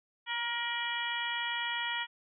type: harmonic tone with a mistuned harmonic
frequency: 472.5 Hz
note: A#4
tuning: 23 cents sharp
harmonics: 2 / 3 / 4 / 5 / 6 / 7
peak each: -38 / -41 / -36 / -41 / -40 / -39 dBFS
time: 0.26-2.07 s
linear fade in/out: 50 ms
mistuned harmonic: 6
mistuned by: +64 cents
effects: none